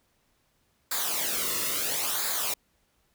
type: noise with flanger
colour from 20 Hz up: white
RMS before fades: -29 dBFS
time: 0.91-2.54 s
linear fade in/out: 5 ms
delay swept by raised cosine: 0.34 to 1.3 ms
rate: 0.74 Hz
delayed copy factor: -0.7
effects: pink hiss -70 dBFS RMS until 3.14 s